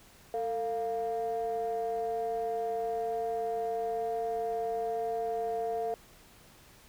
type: ring-modulated tone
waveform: triangle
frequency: 123.47 Hz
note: B2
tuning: in tune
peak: -24 dBFS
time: 0.34-5.94 s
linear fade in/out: 0 ms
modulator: 574 Hz
effects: tanh soft clip ceiling -23 dBFS + pink hiss -57 dBFS RMS until 6.88 s